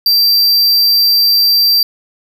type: tone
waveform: square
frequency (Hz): 4699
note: D8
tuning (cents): 0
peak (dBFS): -8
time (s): 0.06-1.83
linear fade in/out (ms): 2
effects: none